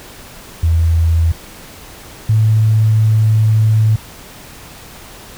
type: tone pair in turn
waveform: sine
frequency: 82.41 / 109.28 Hz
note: E2 / A2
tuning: 0 / -11 cents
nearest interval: perfect fourth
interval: 489 cents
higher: second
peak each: -9 / -8 dBFS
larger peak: second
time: 0.63-1.32 / 2.29-3.96 s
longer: second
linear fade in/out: 5 ms
effects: pink hiss -36 dBFS RMS until 5.37 s